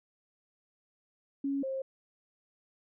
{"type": "tone pair in turn", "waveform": "sine", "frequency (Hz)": [277.2, 532.7], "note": ["C#4", "C5"], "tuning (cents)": [0, 31], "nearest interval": "major seventh", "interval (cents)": 1131, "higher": "second", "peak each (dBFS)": [-29, -32], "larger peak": "first", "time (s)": [[1.44, 1.63], [1.63, 1.82]], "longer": "neither", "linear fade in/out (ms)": 5, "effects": []}